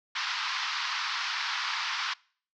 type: band-pass noise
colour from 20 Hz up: pink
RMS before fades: -32 dBFS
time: 0.15-2.14 s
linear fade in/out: 10 ms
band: 950 to 5400 Hz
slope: 48 dB/octave
effects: noise-tail reverb RT60 0.5 s tail -25 dB re dry